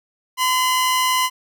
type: tone pair together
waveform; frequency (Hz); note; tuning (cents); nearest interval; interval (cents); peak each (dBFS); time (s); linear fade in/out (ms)
sawtooth; 1021 / 2883; C6 / F#7; -43 / -46; octave + tritone; 1797; -13 / -22; 0.37-1.3; 50
effects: none